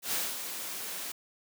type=noise with ADSR envelope; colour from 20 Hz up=white; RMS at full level=-30 dBFS; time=0.02-1.12 s; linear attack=110 ms; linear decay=220 ms; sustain=-8 dB; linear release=4 ms; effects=high-pass 200 Hz 12 dB/octave